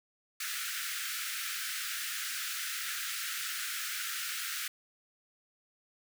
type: high-pass noise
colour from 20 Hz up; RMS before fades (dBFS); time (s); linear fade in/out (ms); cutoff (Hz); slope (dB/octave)
pink; -37; 0.4-4.68; 5; 1300; 96
effects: none